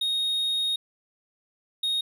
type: tone pair in turn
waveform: triangle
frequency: 3729 / 3729 Hz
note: A#7 / A#7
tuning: 0 / 0 cents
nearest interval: unison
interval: 0 cents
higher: neither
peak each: -22 dBFS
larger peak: neither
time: 0.01-0.76 / 1.83-2.01 s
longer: first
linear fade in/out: 5 ms
effects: none